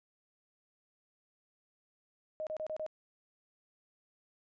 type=tone bursts; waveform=sine; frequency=622.3 Hz; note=D#5; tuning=in tune; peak=-35 dBFS; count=5; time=2.4-2.864 s; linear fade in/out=0 ms; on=68 ms; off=31 ms; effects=resampled to 16000 Hz